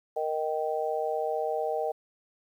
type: chord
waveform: sine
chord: Eb major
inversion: second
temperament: just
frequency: 466.7 / 622.3 / 777.8 Hz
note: Bb4 / Eb5 / G5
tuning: +2 / 0 / -14 cents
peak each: -31 / -31 / -32 dBFS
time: 0.16-1.92 s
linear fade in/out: 10 ms
effects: 10-bit